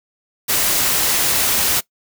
white noise, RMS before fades -17 dBFS, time 0.48-1.81 s, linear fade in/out 20 ms, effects noise-tail reverb RT60 0.1 s tail -20 dB re dry

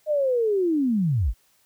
sine linear sweep, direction down, 622.3 to 38.28 Hz, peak -19 dBFS, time 0.06-1.34 s, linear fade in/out 50 ms, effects white hiss -63 dBFS RMS until 1.65 s

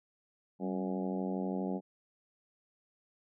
harmonic tone with a mistuned harmonic, 92.5 Hz, F#2, in tune, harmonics 2 / 3 / 4 / 5 / 6 / 7 / 8 / 9, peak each -35 / -39 / -41 / -43 / -45 / -46 / -47 / -48 dBFS, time 0.59-1.81 s, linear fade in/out 50 ms, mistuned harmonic 2, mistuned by +58 cents, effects none

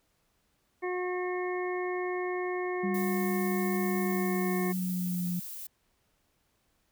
harmonic tone, 362 Hz, F#4, 38 cents flat, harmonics 1 / 2 / 3 / 5 / 6, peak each -31 / -39 / -40 / -41 / -42 dBFS, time 0.82-4.73 s, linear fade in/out 20 ms
sine tone with pitch glide, 196 to 177.67 Hz, G3 to F3, 0 to +30 cents, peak -29 dBFS, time 2.83-5.4 s, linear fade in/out 10 ms, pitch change -170 cents, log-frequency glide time 3.99-5.26 s
violet noise, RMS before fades -41 dBFS, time 2.94-5.67 s, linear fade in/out 5 ms
effects pink hiss -73 dBFS RMS until 6.91 s

